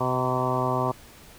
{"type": "harmonic tone with a mistuned harmonic", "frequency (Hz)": 127.2, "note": "C3", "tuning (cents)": -48, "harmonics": [1, 2, 3, 4, 5, 6, 7, 8, 9], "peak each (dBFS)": [-29, -32, -31, -34, -30, -33, -31, -31, -31], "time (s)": [0, 0.92], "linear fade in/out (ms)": 10, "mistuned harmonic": 7, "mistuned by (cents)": 43, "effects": ["pink hiss -49 dBFS RMS until 1.38 s"]}